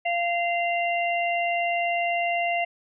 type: harmonic tone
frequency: 692 Hz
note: F5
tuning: 16 cents flat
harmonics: 1 / 3 / 4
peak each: -24 / -29 / -30 dBFS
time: 0.05-2.65 s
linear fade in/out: 10 ms
effects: none